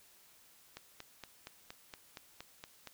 click train, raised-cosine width 0.2 ms, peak -28 dBFS, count 10, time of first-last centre 0.77-2.873 s, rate 4.28 Hz, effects white hiss -63 dBFS RMS until 2.93 s

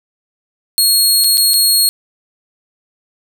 20% pulse tone with dropouts, 4300 Hz, C8, 47 cents sharp, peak -3 dBFS, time 0.78-1.89 s, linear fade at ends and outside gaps 0 ms, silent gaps 1.239-1.243 / 1.373-1.379 / 1.535-1.54 s, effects 7-bit

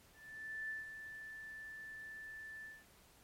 sine tone with ADSR envelope, 1760 Hz, A6, in tune, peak -39 dBFS, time 0.13-2.85 s, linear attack 570 ms, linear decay 160 ms, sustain -8 dB, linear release 200 ms, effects pink hiss -65 dBFS RMS until 3.23 s + MP3 64 kbps

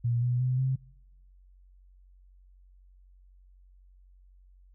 sine tone with pitch steps, 118.9 / 122.95 / 127.14 / 131.47 Hz, A#2 / B2 / C3 / C3, +35 / -7 / -49 / +9 cents, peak -24 dBFS, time 0.04-0.76 s, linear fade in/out 10 ms, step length 180 ms, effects noise-tail reverb RT60 1.0 s tail -26 dB re dry + added 46 Hz sine -54 dBFS peak until 4.74 s

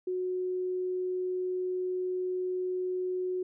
sine tone, 366.7 Hz, F#4, 15 cents flat, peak -29 dBFS, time 0.07-3.43 s, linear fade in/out 5 ms, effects none

